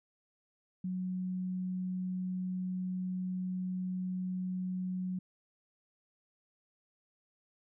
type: tone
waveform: sine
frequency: 184 Hz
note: F#3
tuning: 9 cents flat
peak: -33 dBFS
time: 0.84-5.19 s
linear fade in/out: 5 ms
effects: none

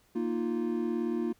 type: chord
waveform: triangle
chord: Bb suspended fourth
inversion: none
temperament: equal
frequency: 233.1 / 311.1 / 349.2 Hz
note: Bb3 / Eb4 / F4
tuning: 0 / 0 / 0 cents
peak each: -30 / -33 / -30 dBFS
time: 0.15-1.33 s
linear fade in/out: 10 ms
effects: pink hiss -66 dBFS RMS until 1.39 s

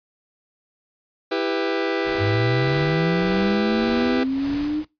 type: chord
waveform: sawtooth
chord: E minor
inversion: none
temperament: just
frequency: 329.6 / 395.6 / 494.4 Hz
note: E4 / G4 / B4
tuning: 0 / +16 / +2 cents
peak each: -21 dBFS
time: 1.31-4.24 s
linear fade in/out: 10 ms
type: noise with tremolo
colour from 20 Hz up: pink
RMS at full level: -34 dBFS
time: 2.05-4.85 s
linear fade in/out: 5 ms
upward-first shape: sine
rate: 1.7 Hz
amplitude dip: 65%
type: linear sweep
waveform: sine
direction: up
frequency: 96.2 to 308.9 Hz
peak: -20 dBFS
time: 2.18-4.84 s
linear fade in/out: 50 ms
effects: noise-tail reverb RT60 0.2 s tail -20 dB re dry + resampled to 11025 Hz

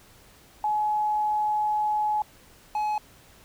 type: tone pair in turn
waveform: sine / triangle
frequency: 847 / 847 Hz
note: G#5 / G#5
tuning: +34 / +34 cents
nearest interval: unison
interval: 0 cents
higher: neither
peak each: -22 dBFS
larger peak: neither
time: 0.64-2.22 / 2.75-2.98 s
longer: first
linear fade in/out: 2 ms
effects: pink hiss -54 dBFS RMS until 3.44 s

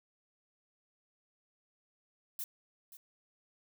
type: noise with echo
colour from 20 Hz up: violet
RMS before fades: -39 dBFS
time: 2.39-2.44 s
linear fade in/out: 2 ms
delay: 530 ms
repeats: 1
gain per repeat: -14 dB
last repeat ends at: 2.97 s
effects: none

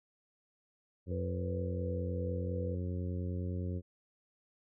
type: harmonic tone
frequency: 89.9 Hz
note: F#2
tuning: 49 cents flat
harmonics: 1 / 2 / 3 / 4 / 5 / 6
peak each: -35 / -41 / -45 / -47 / -49 / -51 dBFS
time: 1.06-3.82 s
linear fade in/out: 50 ms
type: tone with tremolo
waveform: sine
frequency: 493.9 Hz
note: B4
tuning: in tune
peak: -38 dBFS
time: 1.11-2.75 s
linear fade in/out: 5 ms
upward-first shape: sine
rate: 2.8 Hz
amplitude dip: 35%
effects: none

